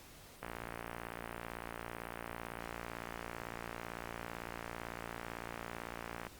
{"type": "click train", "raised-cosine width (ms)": 0.5, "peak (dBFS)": -26, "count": 339, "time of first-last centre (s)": [0.43, 6.268], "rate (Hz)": 57.9, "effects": ["pink hiss -56 dBFS RMS until 6.39 s", "Opus 48 kbps"]}